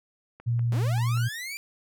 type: click train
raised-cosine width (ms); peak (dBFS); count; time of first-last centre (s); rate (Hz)
0.5; -31; 5; 0.4-1.174; 5.17
type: tone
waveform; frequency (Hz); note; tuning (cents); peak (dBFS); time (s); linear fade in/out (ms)
sine; 118.2; A#2; +24; -22; 0.46-1.29; 20
type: linear sweep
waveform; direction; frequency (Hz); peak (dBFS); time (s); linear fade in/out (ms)
sawtooth; up; 164.81 to 2388; -30; 0.72-1.57; 0
effects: none